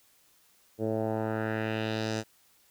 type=tone with low-pass filter sweep; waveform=10% pulse; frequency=110 Hz; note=A2; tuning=in tune; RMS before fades=-31 dBFS; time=0.78-2.24 s; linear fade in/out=50 ms; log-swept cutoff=450 to 6900 Hz; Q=1.9; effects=white hiss -64 dBFS RMS until 2.7 s